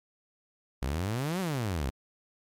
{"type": "exponential two-way sweep", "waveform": "sawtooth", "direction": "up then down", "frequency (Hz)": [60.1, 196, 60.1], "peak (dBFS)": -25, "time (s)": [0.82, 1.9], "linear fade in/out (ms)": 0, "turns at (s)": 1.4, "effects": ["MP3 96 kbps"]}